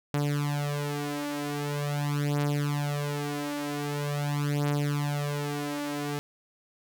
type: beating tone pair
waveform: sawtooth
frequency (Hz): 145.1 / 145.54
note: D3 / D3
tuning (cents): -21 / -15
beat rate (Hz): 0.44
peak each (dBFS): -27 / -26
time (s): 0.14-6.19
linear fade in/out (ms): 0
effects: none